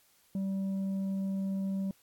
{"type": "tone with tanh clipping", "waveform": "sine", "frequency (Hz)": 193.5, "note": "G3", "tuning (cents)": -22, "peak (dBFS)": -31, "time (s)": [0.35, 1.91], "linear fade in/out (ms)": 2, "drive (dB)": 4, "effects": ["white hiss -66 dBFS RMS until 2.02 s", "AAC 64 kbps"]}